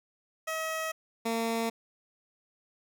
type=tone pair in turn; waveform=15% pulse; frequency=639 / 228.2 Hz; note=D#5 / A#3; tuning=+46 / -37 cents; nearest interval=octave + tritone; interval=1783 cents; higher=first; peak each=-25 / -22 dBFS; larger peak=second; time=0.47-0.92 / 1.25-1.7 s; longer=neither; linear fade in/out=10 ms; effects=none